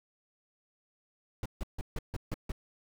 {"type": "noise bursts", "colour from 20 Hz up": "brown", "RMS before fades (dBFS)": -34, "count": 7, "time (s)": [1.43, 2.519], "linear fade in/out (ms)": 2, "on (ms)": 27, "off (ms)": 150, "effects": []}